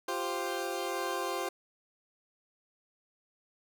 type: chord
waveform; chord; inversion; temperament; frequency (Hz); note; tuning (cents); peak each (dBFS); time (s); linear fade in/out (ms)
20% pulse; F suspended second; none; equal; 349.2 / 392 / 523.3; F4 / G4 / C5; 0 / 0 / 0; -32; 0.08-1.49; 5
effects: none